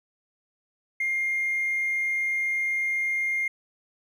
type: tone with hard clipping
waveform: sine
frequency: 2118 Hz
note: C7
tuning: 21 cents sharp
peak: -24 dBFS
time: 1-3.48 s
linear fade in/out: 5 ms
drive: 1 dB
effects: none